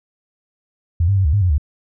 sine tone with pitch steps, 84.8 / 99.2 / 95.9 / 73.3 / 102.5 / 90.6 / 73 Hz, E2 / G2 / G2 / D2 / G#2 / F#2 / D2, +50 / +21 / -37 / -3 / -22 / -36 / -10 cents, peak -12 dBFS, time 1-1.581 s, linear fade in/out 5 ms, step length 83 ms, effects none

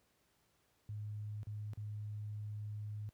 sine tone with dropouts, 105.2 Hz, G#2, 23 cents sharp, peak -40 dBFS, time 0.89-3.09 s, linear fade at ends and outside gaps 0 ms, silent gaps 1.431-1.47 / 1.734-1.774 s, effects pink hiss -75 dBFS RMS until 3.13 s + high-pass 60 Hz 12 dB/octave

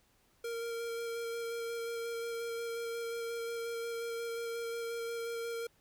square tone with vibrato, 464 Hz, A#4, 8 cents flat, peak -37 dBFS, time 0.44-5.67 s, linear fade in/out 5 ms, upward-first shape square, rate 5.6 Hz, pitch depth 9 cents each way, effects pink hiss -70 dBFS RMS until 5.8 s

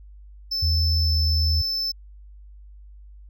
triangle tone, 5274 Hz, E8, in tune, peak -22 dBFS, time 0.51-1.92 s, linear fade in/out 10 ms
sine tone with pitch glide, 81.5 to 79.32 Hz, E2 to D#2, -19 to +34 cents, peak -19 dBFS, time 0.62-1.62 s, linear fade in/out 10 ms, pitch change -47 cents, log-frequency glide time 1.01-1.12 s
effects added 50 Hz sine -42 dBFS peak until 3.29 s

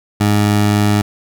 20% pulse tone, 103.83 Hz, G#2, in tune, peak -6 dBFS, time 0.2-1.02 s, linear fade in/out 10 ms, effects none

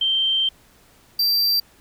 sine / square tone pair in turn, 3136 / 4699 Hz, G7 / D8, 0 / 0 cents, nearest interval perfect fifth, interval 700 cents, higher second, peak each -17 / -17 dBFS, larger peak neither, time 0.01-0.49 / 1.19-1.6 s, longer first, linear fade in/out 5 ms, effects pink hiss -54 dBFS RMS until 1.8 s

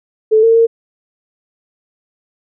sine tone with pitch steps, 436.3 / 454.8 / 458.3 Hz, A4 / A#4 / A#4, -15 / -43 / -29 cents, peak -6 dBFS, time 0.31-0.67 s, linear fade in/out 20 ms, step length 120 ms, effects none

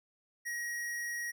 square tone, 1895 Hz, A#6, 28 cents sharp, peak -36 dBFS, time 0.45-1.32 s, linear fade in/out 20 ms, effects none

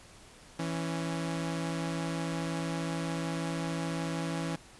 sawtooth tone pair together, 165.21 / 277.2 Hz, E3 / C#4, +4 / 0 cents, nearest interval major sixth, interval 896 cents, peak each -29 / -33 dBFS, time 0.59-4.56 s, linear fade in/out 5 ms, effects pink hiss -54 dBFS RMS until 4.79 s + resampled to 24000 Hz

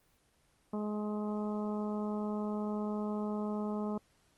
harmonic tone, 210.2 Hz, G#3, 21 cents sharp, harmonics 1 / 2 / 3 / 4 / 5 / 6, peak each -34 / -40 / -44 / -46 / -48 / -50 dBFS, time 0.73-3.98 s, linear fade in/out 5 ms, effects pink hiss -70 dBFS RMS until 4.37 s + Opus 24 kbps

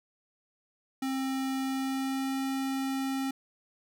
square tone with pitch glide, 265.9 to 268.2 Hz, C4 to C4, +28 to +43 cents, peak -30 dBFS, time 1.02-3.31 s, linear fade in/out 5 ms, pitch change +15 cents, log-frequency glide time 1.58-2.42 s, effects none

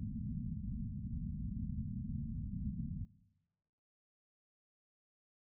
white low-pass noise, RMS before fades -41 dBFS, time 0-3.05 s, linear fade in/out 0 ms, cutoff 240 Hz, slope 96 dB/octave, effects noise-tail reverb RT60 1.0 s tail -19 dB re dry

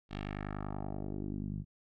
10% pulse tone with low-pass filter sweep, 50.4 Hz, G1, 49 cents sharp, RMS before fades -39 dBFS, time 0.09-1.65 s, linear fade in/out 50 ms, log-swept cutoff 3700 to 150 Hz, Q 1.9, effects none

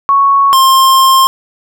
sine / square tone pair in turn, 1108.7 / 1060.2 Hz, C#6 / C6, 0 / +23 cents, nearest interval minor second, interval 77 cents, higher first, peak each -5 dBFS, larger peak neither, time 0.09-0.53 / 0.53-1.27 s, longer second, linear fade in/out 0 ms, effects none

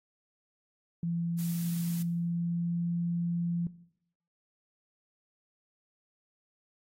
sine tone with pitch glide, 169.5 to 171.57 Hz, E3 to F3, +49 to -30 cents, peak -29 dBFS, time 1.03-3.67 s, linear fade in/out 2 ms, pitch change +21 cents, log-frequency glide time 1.26-2.91 s
blue noise, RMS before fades -43 dBFS, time 1.38-2.03 s, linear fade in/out 10 ms
effects noise-tail reverb RT60 0.7 s tail -17 dB re dry + AAC 48 kbps

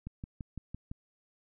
click train, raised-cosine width 5 ms, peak -27 dBFS, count 6, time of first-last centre 0.07-0.915 s, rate 5.92 Hz, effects none

